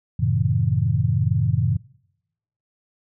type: chord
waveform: sine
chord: F# diminished seventh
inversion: none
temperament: just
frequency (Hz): 92.5 / 111 / 133.2 / 159.84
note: F#2 / A2 / C3 / Eb3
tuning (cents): 0 / +16 / +31 / +47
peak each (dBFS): -24 / -21 / -22 / -25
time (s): 0.19-1.77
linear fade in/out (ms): 10
effects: noise-tail reverb RT60 0.9 s tail -25 dB re dry